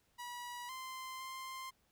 sawtooth tone with pitch steps, 970 / 1040 / 1049 Hz, B5 / C6 / C6, -31 / -11 / +4 cents, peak -40 dBFS, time 0.18-1.71 s, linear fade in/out 20 ms, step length 510 ms, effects pink hiss -75 dBFS RMS until 1.91 s

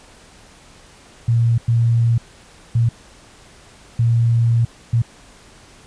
sine tone bursts at uneven times, 116.54 Hz, A#2, in tune, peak -12 dBFS, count 5, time 1.28-1.58 / 1.68-2.18 / 2.75-2.89 / 3.99-4.65 / 4.93-5.02 s, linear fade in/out 5 ms, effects pink hiss -46 dBFS RMS until 5.86 s + resampled to 22050 Hz

